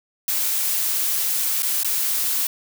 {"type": "noise with dropouts", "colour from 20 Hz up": "blue", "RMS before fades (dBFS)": -22, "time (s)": [0.28, 2.47], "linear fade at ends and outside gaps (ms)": 2, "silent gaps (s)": [[1.623, 1.63], [1.833, 1.846]], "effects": []}